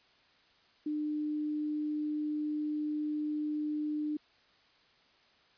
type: tone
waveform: sine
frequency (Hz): 301.2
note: D4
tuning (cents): +44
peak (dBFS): -31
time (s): 0.86-4.17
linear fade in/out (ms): 5
effects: white hiss -65 dBFS RMS until 5.57 s + resampled to 11025 Hz